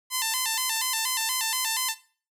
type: tone with vibrato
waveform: 5% pulse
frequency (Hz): 956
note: A#5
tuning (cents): +43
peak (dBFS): -13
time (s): 0.1-1.95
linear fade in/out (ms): 50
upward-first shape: square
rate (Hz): 4.2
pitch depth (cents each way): 120
effects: noise-tail reverb RT60 0.4 s tail -17 dB re dry